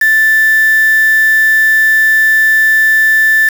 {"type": "tone with quantisation", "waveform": "sine", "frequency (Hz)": 1760, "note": "A6", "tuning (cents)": 0, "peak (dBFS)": -6, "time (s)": [0.01, 3.49], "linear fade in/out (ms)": 5, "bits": 3, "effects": []}